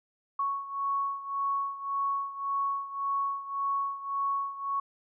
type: beating tone pair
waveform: sine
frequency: 1108.7 / 1110.5 Hz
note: C#6 / C#6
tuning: 0 / +3 cents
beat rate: 1.8 Hz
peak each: -30 / -34 dBFS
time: 0.39-4.8 s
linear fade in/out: 5 ms
effects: none